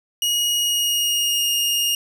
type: tone with pitch glide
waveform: sawtooth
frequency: 2888 to 2843 Hz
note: F#7 to F7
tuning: -43 to +30 cents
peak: -15 dBFS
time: 0.22-1.95 s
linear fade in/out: 2 ms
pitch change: -27 cents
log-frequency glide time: 0.56-1.51 s
effects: none